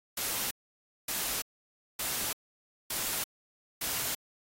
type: noise bursts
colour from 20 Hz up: white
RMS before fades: -33 dBFS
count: 5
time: 0.17-4.15 s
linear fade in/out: 5 ms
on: 340 ms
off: 570 ms
effects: AAC 48 kbps